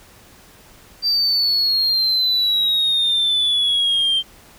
sine exponential sweep, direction down, 4699 to 3139 Hz, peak -13 dBFS, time 1.02-4.23 s, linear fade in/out 50 ms, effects tanh soft clip ceiling -13 dBFS + pink hiss -47 dBFS RMS until 4.58 s

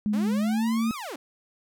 sine tone with pitch glide, 210 to 226.4 Hz, G#3 to A3, +19 to +50 cents, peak -22 dBFS, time 0.06-0.91 s, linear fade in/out 0 ms, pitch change +131 cents, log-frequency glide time 0.39-0.64 s
sawtooth linear two-way sweep, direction up then down, 236.9 to 1302 to 236.9 Hz, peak -30 dBFS, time 0.13-1.16 s, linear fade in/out 5 ms, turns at 0.93 s
effects none

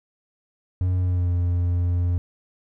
triangle tone with pitch glide, 91.2 to 87.89 Hz, F#2 to F2, -24 to +12 cents, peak -17 dBFS, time 0.81-2.18 s, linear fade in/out 0 ms, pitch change -64 cents, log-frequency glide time 0.98-1.31 s, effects none

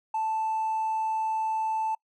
triangle tone with hard clipping, 880 Hz, A5, in tune, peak -25 dBFS, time 0.14-1.95 s, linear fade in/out 5 ms, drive 2 dB, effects noise-tail reverb RT60 0.1 s tail -26 dB re dry

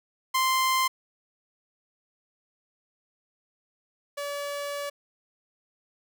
sawtooth tone pair in turn, 1044 / 572.9 Hz, C6 / D5, -4 / -43 cents, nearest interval minor seventh, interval 1039 cents, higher first, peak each -18 / -27 dBFS, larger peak first, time 0.34-0.88 / 4.17-4.9 s, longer second, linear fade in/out 10 ms, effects none

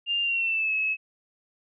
sine tone with pitch glide, 2800 to 2582 Hz, F7 to E7, +4 to -37 cents, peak -23 dBFS, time 0.06-0.97 s, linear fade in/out 50 ms, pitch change -141 cents, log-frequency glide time 0.22-0.73 s, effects none

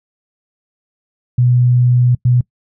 sine tone bursts at uneven times, 123.47 Hz, B2, in tune, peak -8 dBFS, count 2, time 1.38-2.15 / 2.25-2.41 s, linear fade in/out 5 ms, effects noise-tail reverb RT60 0.1 s tail -23 dB re dry

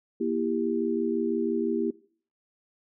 sine chord, E diminished, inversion second, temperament just, 237.3 / 329.6 / 395.6 Hz, Bb3 / E4 / G4, +31 / 0 / +16 cents, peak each -29 dBFS, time 0.2-1.91 s, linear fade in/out 10 ms, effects noise-tail reverb RT60 0.5 s tail -21 dB re dry

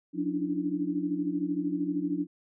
sine tone cluster, 178.8 / 285 / 298 / 335.5 Hz, F3 / C#4 / D4 / E4, +41 / +48 / +25 / +31 cents, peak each -36 / -32 / -30 / -38 dBFS, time 0.13-2.27 s, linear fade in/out 50 ms, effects none

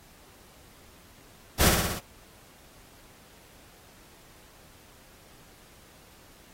pink noise with echo, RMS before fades -21 dBFS, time 1.59-1.7 s, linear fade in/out 20 ms, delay 60 ms, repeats 5, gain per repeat -3 dB, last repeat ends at 2 s, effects pink hiss -55 dBFS RMS until 6.53 s + AAC 48 kbps

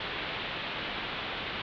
white low-pass noise, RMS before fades -36 dBFS, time 0-1.62 s, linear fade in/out 5 ms, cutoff 3700 Hz, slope 48 dB/octave, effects none

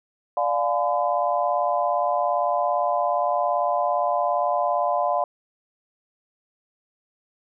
sine chord, D diminished seventh, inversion none, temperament just, 587.3 / 704.8 / 845.8 / 1014.9 Hz, D5 / F5 / Ab5 / Cb6, 0 / +16 / +31 / +47 cents, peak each -25 / -23 / -29 / -26 dBFS, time 0.37-5.24 s, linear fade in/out 2 ms, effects none

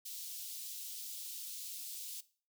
white high-pass noise, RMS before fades -45 dBFS, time 0.05-2.21 s, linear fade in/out 10 ms, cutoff 3300 Hz, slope 24 dB/octave, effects noise-tail reverb RT60 0.4 s tail -18 dB re dry

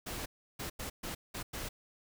pink noise bursts at uneven times, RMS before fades -40 dBFS, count 6, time 0.06-0.26 / 0.59-0.7 / 0.79-0.9 / 1.03-1.15 / 1.34-1.43 / 1.53-1.69 s, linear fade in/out 10 ms, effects none

